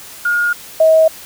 sine tone pair in turn, 1426 / 638.7 Hz, F6 / D#5, +36 / +45 cents, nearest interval octave + major second, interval 1391 cents, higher first, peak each -12 / -6 dBFS, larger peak second, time 0.25-0.53 / 0.8-1.08 s, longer neither, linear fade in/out 5 ms, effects white hiss -35 dBFS RMS until 1.25 s

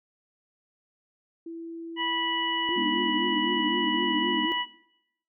sine tone, 332 Hz, E4, 12 cents sharp, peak -35 dBFS, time 1.46-2.71 s, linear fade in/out 5 ms
harmonic tone, 980 Hz, B5, 14 cents flat, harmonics 1 / 2 / 3, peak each -31 / -31 / -30 dBFS, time 1.96-4.66 s, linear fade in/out 50 ms
sine tone with vibrato, 329.6 Hz, E4, in tune, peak -28 dBFS, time 2.69-4.52 s, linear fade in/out 0 ms, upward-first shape triangle, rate 3.9 Hz, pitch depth 150 cents each way
sine chord, G# diminished, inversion none, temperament equal with one note detuned, 207.7 / 246.9 / 296.6 Hz, G#3 / B3 / D4, 0 / 0 / +17 cents, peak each -34 / -32 / -34 dBFS, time 2.76-4.46 s, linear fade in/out 10 ms
effects noise-tail reverb RT60 0.8 s tail -17 dB re dry

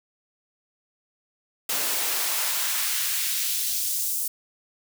white noise with high-pass filter sweep, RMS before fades -26 dBFS, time 1.69-4.28 s, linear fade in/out 5 ms, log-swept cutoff 270 to 8500 Hz, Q 0.83, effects none

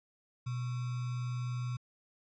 sine tone with sample-and-hold, 123.47 Hz, B2, in tune, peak -33 dBFS, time 0.46-1.77 s, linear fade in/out 10 ms, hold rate 1225 Hz, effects resampled to 16000 Hz

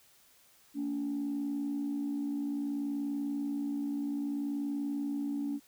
sine tone pair together, 224.9 / 285.5 Hz, A3 / D4, +38 / -49 cents, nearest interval major third, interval 413 cents, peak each -38 / -31 dBFS, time 0.74-5.6 s, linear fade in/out 50 ms, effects tanh soft clip ceiling -27 dBFS + white hiss -63 dBFS RMS until 5.67 s

